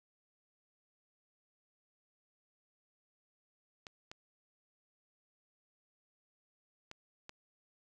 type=clicks; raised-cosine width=0.2 ms; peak=-29 dBFS; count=4; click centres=3.868 / 4.115 / 6.914 / 7.294 s; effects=none